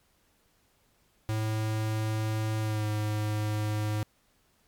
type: tone with pitch glide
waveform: square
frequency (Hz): 109.1 to 106.3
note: A2 to G#2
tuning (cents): -14 to +41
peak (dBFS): -28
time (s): 1.29-4.03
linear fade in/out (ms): 0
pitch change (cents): -45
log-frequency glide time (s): 2.61-2.86
effects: pink hiss -68 dBFS RMS until 4.67 s + MP3 96 kbps